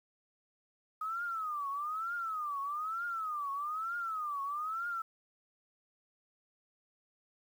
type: tone with vibrato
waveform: sine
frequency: 1250 Hz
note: D#6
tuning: 8 cents sharp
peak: -34 dBFS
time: 1.01-5.02 s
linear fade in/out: 5 ms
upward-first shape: triangle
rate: 1.1 Hz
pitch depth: 230 cents each way
effects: 10-bit